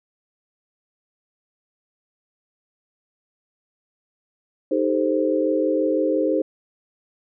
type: chord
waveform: sine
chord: A half-diminished seventh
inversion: second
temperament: equal with one note detuned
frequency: 311.1 / 394 / 440 / 523.3 Hz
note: Eb4 / G4 / A4 / C5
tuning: 0 / +9 / 0 / 0 cents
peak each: -22 / -25 / -26 / -22 dBFS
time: 4.71-6.42 s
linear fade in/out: 5 ms
effects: none